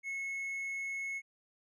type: tone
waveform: triangle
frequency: 2186 Hz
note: C#7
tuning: 25 cents flat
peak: -34 dBFS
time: 0.03-1.22 s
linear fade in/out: 50 ms
effects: resampled to 24000 Hz